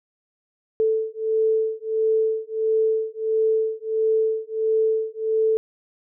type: beating tone pair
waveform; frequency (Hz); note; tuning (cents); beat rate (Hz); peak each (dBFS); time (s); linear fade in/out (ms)
sine; 440 / 441.5; A4 / A4; 0 / +6; 1.5; -22; 0.8-5.57; 0
effects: none